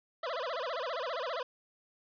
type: tone with vibrato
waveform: 25% pulse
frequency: 576 Hz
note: D5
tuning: 34 cents flat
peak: -30 dBFS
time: 0.23-1.43 s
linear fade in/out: 5 ms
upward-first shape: sine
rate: 15 Hz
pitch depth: 290 cents each way
effects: resampled to 11025 Hz + 10-bit